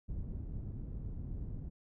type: low-pass noise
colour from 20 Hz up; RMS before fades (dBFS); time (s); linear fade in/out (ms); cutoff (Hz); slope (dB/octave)
pink; -41; 0.08-1.7; 20; 160; 12
effects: none